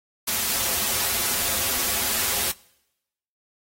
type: noise with comb filter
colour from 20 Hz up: white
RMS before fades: -24 dBFS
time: 0.27-2.52 s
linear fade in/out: 10 ms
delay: 6.6 ms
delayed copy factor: -0.7
effects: noise-tail reverb RT60 0.9 s tail -24 dB re dry + AAC 48 kbps